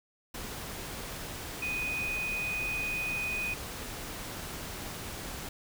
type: tone in noise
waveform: sine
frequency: 2489 Hz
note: D#7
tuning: in tune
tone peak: -31 dBFS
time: 1.62-3.54 s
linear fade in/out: 5 ms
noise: pink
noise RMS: -40 dBFS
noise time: 0.34-5.49 s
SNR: +6 dB
effects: none